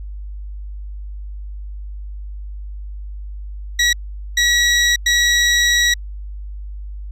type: tone bursts at uneven times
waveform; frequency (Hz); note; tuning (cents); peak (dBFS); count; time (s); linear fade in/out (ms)
20% pulse; 1921; B6; -48; -7; 3; 3.79-3.93 / 4.37-4.96 / 5.06-5.94; 5
effects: added 50 Hz sine -27 dBFS peak until 7.11 s + low-pass 10000 Hz 12 dB/octave